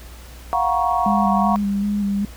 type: chord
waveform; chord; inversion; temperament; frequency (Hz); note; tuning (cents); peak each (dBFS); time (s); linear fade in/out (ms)
sine; Gb major seventh; third; equal with one note detuned; 698.5 / 740 / 945.9 / 1108.7; F5 / Gb5 / Bb5 / Db6; 0 / 0 / +25 / 0; -22; 0.53-1.56; 0
type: tone with vibrato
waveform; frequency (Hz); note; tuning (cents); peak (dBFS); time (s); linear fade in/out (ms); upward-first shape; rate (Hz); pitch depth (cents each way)
sine; 202.7; G#3; -42; -18; 1.06-2.25; 2; square; 2.6; 22
effects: added 60 Hz sine -37 dBFS peak until 2.36 s + pink hiss -44 dBFS RMS until 2.36 s